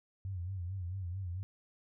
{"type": "tone with vibrato", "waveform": "sine", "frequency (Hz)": 91.8, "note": "F#2", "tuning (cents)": -13, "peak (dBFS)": -36, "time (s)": [0.25, 1.43], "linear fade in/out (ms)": 0, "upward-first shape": "sine", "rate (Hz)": 4.5, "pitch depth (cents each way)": 110, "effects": []}